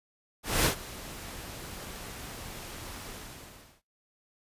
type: noise with ADSR envelope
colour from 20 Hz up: pink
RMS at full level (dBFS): -23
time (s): 0.43-3.82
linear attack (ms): 220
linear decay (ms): 99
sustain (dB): -19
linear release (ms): 740
effects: noise-tail reverb RT60 0.3 s tail -26 dB re dry + resampled to 32000 Hz